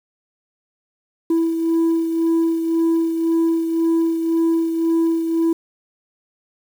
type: beating tone pair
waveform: sine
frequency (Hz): 329.6 / 331.5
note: E4 / E4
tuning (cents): 0 / +10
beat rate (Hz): 1.9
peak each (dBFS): -14 / -22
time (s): 1.3-5.53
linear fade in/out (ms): 5
effects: tanh soft clip ceiling -13 dBFS + 7-bit